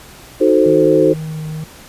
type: chord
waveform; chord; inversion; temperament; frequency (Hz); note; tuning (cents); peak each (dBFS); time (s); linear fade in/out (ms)
sine; D# diminished seventh; none; equal; 311.1 / 370 / 440 / 523.3; D#4 / F#4 / A4 / C5; 0 / 0 / 0 / 0; -14; 0.4-1.14; 20
type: tone with vibrato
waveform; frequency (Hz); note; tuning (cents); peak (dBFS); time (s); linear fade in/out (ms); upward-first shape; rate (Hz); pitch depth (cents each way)
triangle; 156.5; D#3; +10; -20; 0.66-1.64; 2; sine; 2.2; 11
effects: pink hiss -39 dBFS RMS until 1.88 s + resampled to 32000 Hz